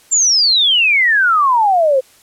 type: exponential sweep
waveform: sine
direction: down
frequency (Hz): 7390 to 506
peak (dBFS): -9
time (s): 0.11-2.01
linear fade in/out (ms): 20
effects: white hiss -48 dBFS RMS until 2.22 s + low-pass 12000 Hz 12 dB/octave